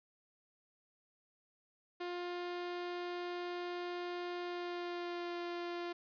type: tone with pitch glide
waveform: sawtooth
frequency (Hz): 353 to 347.7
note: F4 to F4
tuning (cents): +19 to -8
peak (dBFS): -35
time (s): 2-5.93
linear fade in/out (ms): 10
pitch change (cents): -27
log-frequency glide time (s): 4.41-5.38
effects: resampled to 11025 Hz + 12-bit